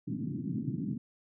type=band-pass noise; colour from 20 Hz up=pink; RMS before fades=-35 dBFS; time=0.07-0.98 s; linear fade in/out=10 ms; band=120 to 300 Hz; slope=48 dB/octave; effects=none